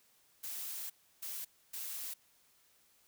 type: noise bursts at uneven times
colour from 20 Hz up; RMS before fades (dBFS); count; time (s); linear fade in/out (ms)
blue; -42; 3; 0.43-0.9 / 1.22-1.45 / 1.73-2.14; 10
effects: white hiss -69 dBFS RMS until 3.07 s